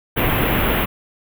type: band-stop noise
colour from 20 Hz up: pink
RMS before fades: -18 dBFS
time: 0.16-0.86 s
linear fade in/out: 20 ms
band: 3200 to 12000 Hz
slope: 48 dB/octave
effects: none